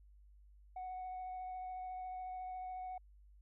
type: tone with vibrato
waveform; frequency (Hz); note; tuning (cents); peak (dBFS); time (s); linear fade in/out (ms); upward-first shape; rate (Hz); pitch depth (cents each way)
sine; 740; F#5; 0; -40; 0.76-2.98; 5; sine; 14; 11
effects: tanh soft clip ceiling -40 dBFS + added 50 Hz sine -59 dBFS peak until 3.41 s